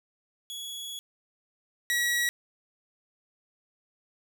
sawtooth tone pair in turn, 3365 / 1921 Hz, G#7 / B6, +22 / -48 cents, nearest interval minor seventh, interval 970 cents, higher first, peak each -33 / -21 dBFS, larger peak second, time 0.5-0.99 / 1.9-2.29 s, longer first, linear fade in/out 0 ms, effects none

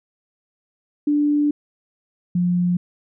sine tone pair in turn, 293.7 / 177.23 Hz, D4 / F3, 0 / +26 cents, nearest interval major sixth, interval 874 cents, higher first, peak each -15 / -16 dBFS, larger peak first, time 1.07-1.51 / 2.35-2.77 s, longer first, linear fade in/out 5 ms, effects none

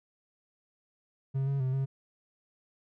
triangle tone with pitch steps, 135 / 138.3 / 130.1 / 135 Hz, C#3 / C#3 / C3 / C#3, -45 / -4 / -9 / -45 cents, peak -25 dBFS, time 1.34-1.86 s, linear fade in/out 20 ms, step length 130 ms, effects none

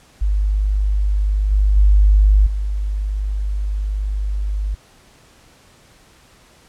sine tone with level steps, 50.6 Hz, G#1, 44 cents flat, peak -14 / -11 / -8 / -18 dBFS, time 0.21-4.75 s, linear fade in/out 10 ms, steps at 1.51 / 1.76 / 2.46 s, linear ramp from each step 10 ms, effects pink hiss -50 dBFS RMS until 6.68 s + low-pass 10000 Hz 12 dB/octave

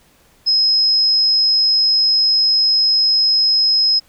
sine tone, 5120 Hz, D#8, 49 cents sharp, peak -11 dBFS, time 0.46-4 s, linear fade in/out 20 ms, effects pink hiss -53 dBFS RMS until 4.08 s

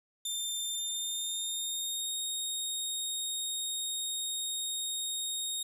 20% pulse tone with pitch glide, 3588 to 3725 Hz, A7 to A#7, +33 to -2 cents, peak -27 dBFS, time 0.25-5.63 s, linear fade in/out 5 ms, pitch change +65 cents, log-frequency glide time 0.7-2.17 s, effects none

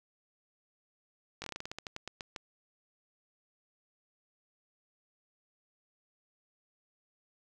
slowing click train, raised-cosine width 0.2 ms, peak -22 dBFS, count 15, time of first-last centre 1.42-2.362 s, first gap 20 ms, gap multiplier 1.17, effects none

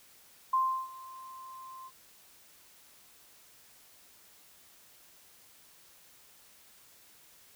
sine tone with ADSR envelope, 1046.5 Hz, C6, in tune, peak -23 dBFS, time 0.53-1.91 s, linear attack 7 ms, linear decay 340 ms, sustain -21 dB, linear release 45 ms, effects white hiss -59 dBFS RMS until 7.55 s

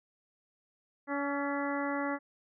harmonic tone with a mistuned harmonic, 283.4 Hz, C#4, 38 cents sharp, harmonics 1 / 2 / 3 / 4 / 5 / 6 / 7, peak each -34 / -37 / -39 / -40 / -41 / -42 / -42 dBFS, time 1.07-2.19 s, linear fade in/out 50 ms, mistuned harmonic 5, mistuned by -38 cents, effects none

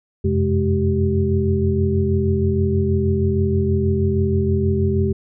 sine tone cluster, 88.6 / 94.9 / 131.1 / 210 / 387.5 Hz, F2 / F#2 / C3 / G#3 / G4, +25 / +44 / +4 / +19 / -20 cents, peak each -19 / -27 / -24 / -22 / -21 dBFS, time 0.24-5.13 s, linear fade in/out 10 ms, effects none

